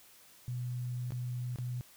sine tone with dropouts, 123.6 Hz, B2, 2 cents sharp, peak -34 dBFS, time 0.48-1.81 s, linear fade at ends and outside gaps 0 ms, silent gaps 1.106-1.121 / 1.559-1.586 s, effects white hiss -59 dBFS RMS until 1.96 s

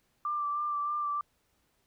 sine tone with vibrato, 1179 Hz, D6, 6 cents sharp, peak -29 dBFS, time 0.25-1.21 s, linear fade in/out 2 ms, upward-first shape sine, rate 3.2 Hz, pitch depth 22 cents each way, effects pink hiss -73 dBFS RMS until 1.86 s

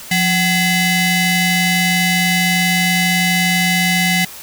sawtooth ring-modulated tone, 932.3 Hz, A#5, in tune, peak -6 dBFS, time 0.11-4.25 s, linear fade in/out 5 ms, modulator 1110 Hz, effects white hiss -34 dBFS RMS until 4.42 s

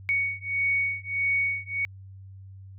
sine beating tone pair, 2231 / 2232.6 Hz, C#7 / C#7, +11 / +12 cents, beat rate 1.6 Hz, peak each -27 dBFS, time 0.09-1.85 s, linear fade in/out 0 ms, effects added 96 Hz sine -42 dBFS peak until 2.78 s

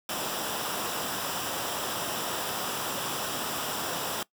pink noise with comb filter, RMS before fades -32 dBFS, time 0.09-4.23 s, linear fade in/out 2 ms, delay 0.46 ms, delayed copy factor -0.55, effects noise-tail reverb RT60 0.1 s tail -21 dB re dry + high-pass 150 Hz 12 dB/octave

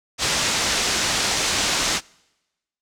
white low-pass noise, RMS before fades -22 dBFS, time 0.18-2.01 s, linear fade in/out 50 ms, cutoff 7100 Hz, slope 24 dB/octave, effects noise-tail reverb RT60 1.0 s tail -26 dB re dry

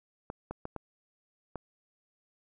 clicks, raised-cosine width 1 ms, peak -23 dBFS, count 5, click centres 0.301 / 0.51 / 0.654 / 0.763 / 1.557 s, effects none

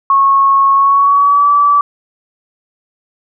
sine tone with pitch glide, 1097 to 1154.2 Hz, C#6 to D6, -18 to -30 cents, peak -6 dBFS, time 0.1-1.81 s, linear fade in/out 2 ms, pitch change +88 cents, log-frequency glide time 0.73-1.49 s, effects none

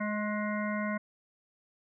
harmonic tone with a mistuned harmonic, 209.7 Hz, G#3, 17 cents sharp, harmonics 1 / 3 / 5 / 7 / 9 / 10, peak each -32 / -37 / -39 / -40 / -42 / -42 dBFS, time 0-0.98 s, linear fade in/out 10 ms, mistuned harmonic 5, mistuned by +23 cents, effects none

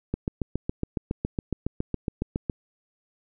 click train, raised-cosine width 3 ms, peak -13 dBFS, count 18, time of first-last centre 0.14-2.498 s, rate 7.21 Hz, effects none

